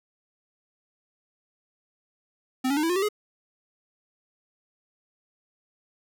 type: tone with pitch steps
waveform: square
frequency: 258.6 / 280.4 / 304 / 329.6 / 357.4 / 387.5 / 420.1 Hz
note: C4 / C#4 / D#4 / E4 / F4 / G4 / G#4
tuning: -20 / +20 / -40 / 0 / +40 / -20 / +20 cents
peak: -23 dBFS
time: 2.64-3.088 s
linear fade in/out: 10 ms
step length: 64 ms
effects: none

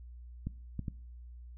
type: clicks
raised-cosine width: 5 ms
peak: -23 dBFS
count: 3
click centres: 0.47 / 0.793 / 0.882 s
effects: noise-tail reverb RT60 0.5 s tail -21 dB re dry + added 60 Hz sine -46 dBFS peak until 1.57 s

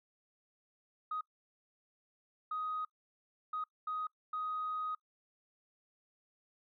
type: tone bursts at uneven times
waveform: sine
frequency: 1252 Hz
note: D#6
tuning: 10 cents sharp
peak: -34 dBFS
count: 5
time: 1.11-1.21 / 2.51-2.85 / 3.53-3.64 / 3.87-4.07 / 4.33-4.95 s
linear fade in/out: 5 ms
effects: noise-tail reverb RT60 0.1 s tail -25 dB re dry + tanh soft clip ceiling -30 dBFS

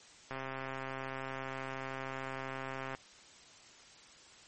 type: click train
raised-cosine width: 0.5 ms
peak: -25 dBFS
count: 352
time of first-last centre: 0.31-2.949 s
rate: 133 Hz
effects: white hiss -57 dBFS RMS until 4.47 s + MP3 32 kbps

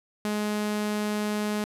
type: tone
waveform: sawtooth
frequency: 210 Hz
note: G#3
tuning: 19 cents sharp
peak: -22 dBFS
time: 0.25-1.64 s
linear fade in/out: 0 ms
effects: resampled to 32000 Hz

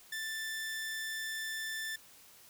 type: tone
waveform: sawtooth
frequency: 1768 Hz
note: A6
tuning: 8 cents sharp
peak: -33 dBFS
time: 0.12-1.96 s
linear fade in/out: 5 ms
effects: white hiss -58 dBFS RMS until 2.49 s

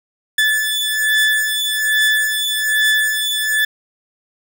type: beating tone pair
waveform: 30% pulse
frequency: 1738 / 1739.2 Hz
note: A6 / A6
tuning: -22 / -21 cents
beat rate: 1.2 Hz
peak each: -15 dBFS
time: 0.38-3.65 s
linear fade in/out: 5 ms
effects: none

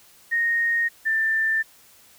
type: tone pair in turn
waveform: sine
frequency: 1859 / 1780.9 Hz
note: A#6 / A6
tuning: -5 / +20 cents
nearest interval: minor second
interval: 75 cents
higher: first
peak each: -19 dBFS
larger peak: neither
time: 0.31-0.89 / 1.05-1.63 s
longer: neither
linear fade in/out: 20 ms
effects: white hiss -53 dBFS RMS until 2.18 s

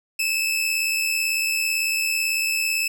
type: tone pair together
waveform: sawtooth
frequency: 2559 / 2637 Hz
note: D#7 / E7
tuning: +48 / 0 cents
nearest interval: minor second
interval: 52 cents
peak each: -23 / -19 dBFS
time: 0.19-2.88 s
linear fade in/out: 5 ms
effects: none

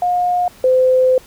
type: tone pair in turn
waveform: sine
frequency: 715 / 513.4 Hz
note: F5 / C5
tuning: +41 / -33 cents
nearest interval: tritone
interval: 574 cents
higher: first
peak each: -13 / -9 dBFS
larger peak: second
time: 0.02-0.48 / 0.64-1.18 s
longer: second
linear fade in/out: 2 ms
effects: pink hiss -44 dBFS RMS until 1.26 s

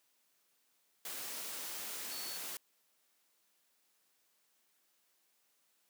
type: tone in noise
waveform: sine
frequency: 4435 Hz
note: C#8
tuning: in tune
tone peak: -46 dBFS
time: 2.11-2.37 s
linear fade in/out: 2 ms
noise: white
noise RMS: -43 dBFS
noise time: 1.05-2.57 s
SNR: -6 dB
effects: white hiss -75 dBFS RMS until 5.89 s + high-pass 200 Hz 12 dB/octave

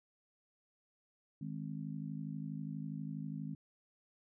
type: harmonic tone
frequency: 52.3 Hz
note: G#1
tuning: 13 cents sharp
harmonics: 3 / 4 / 5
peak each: -42 / -44 / -46 dBFS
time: 1.41-3.55 s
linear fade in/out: 5 ms
effects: none

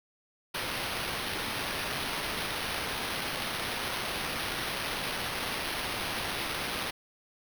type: noise with sample-and-hold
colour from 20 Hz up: blue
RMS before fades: -34 dBFS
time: 0.54-6.91 s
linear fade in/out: 10 ms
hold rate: 7350 Hz
effects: none

